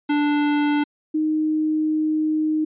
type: tone pair in turn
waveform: square / sine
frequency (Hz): 293.5 / 310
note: D4 / D#4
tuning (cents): -1 / -6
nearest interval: minor second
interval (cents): 95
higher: second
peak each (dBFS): -18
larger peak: neither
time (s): 0.09-0.84 / 1.14-2.65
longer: second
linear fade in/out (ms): 10
effects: resampled to 8000 Hz